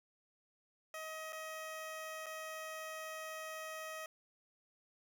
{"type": "tone with dropouts", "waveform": "15% pulse", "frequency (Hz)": 632, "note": "D#5", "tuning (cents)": 27, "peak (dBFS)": -37, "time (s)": [0.94, 4.06], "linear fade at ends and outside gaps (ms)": 2, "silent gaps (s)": [[1.324, 1.329], [2.26, 2.265]], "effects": []}